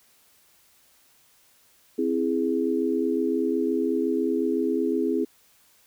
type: chord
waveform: sine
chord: C augmented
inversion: none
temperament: equal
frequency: 261.6 / 329.6 / 415.3 Hz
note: C4 / E4 / G#4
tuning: 0 / 0 / 0 cents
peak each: -26 dBFS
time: 1.98-5.25 s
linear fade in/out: 10 ms
effects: white hiss -60 dBFS RMS until 5.86 s